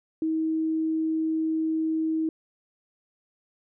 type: tone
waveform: sine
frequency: 318.7 Hz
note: D#4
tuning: 42 cents sharp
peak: -23 dBFS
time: 0.22-2.29 s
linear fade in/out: 2 ms
effects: none